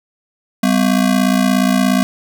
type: ring-modulated tone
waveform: square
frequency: 224.3 Hz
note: A3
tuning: 34 cents sharp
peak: -9 dBFS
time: 0.63-2.03 s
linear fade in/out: 0 ms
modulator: 28.5 Hz
effects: none